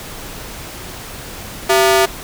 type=ring-modulated tone; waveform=sawtooth; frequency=530 Hz; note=C5; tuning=22 cents sharp; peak=-3 dBFS; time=1.69-2.06 s; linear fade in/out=10 ms; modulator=145 Hz; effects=pink hiss -31 dBFS RMS until 2.23 s